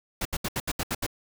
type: noise bursts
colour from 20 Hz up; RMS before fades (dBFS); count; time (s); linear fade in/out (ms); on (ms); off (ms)
pink; -29; 8; 0.21-1.065; 5; 43; 73
effects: none